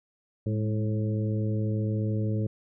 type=harmonic tone with a mistuned harmonic; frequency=108.4 Hz; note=A2; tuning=25 cents flat; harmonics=1 / 2 / 3 / 4 / 5; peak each=-26 / -32 / -36 / -38 / -40 dBFS; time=0.46-2.47 s; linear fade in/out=5 ms; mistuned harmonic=2; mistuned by=-57 cents; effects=none